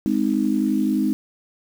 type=chord; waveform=sine; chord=Ab major; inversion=none; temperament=equal with one note detuned; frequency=207.7 / 259.2 / 311.1 Hz; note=Ab3 / C4 / Eb4; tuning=0 / -16 / 0 cents; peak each=-22 dBFS; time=0.06-1.13 s; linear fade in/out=0 ms; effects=7-bit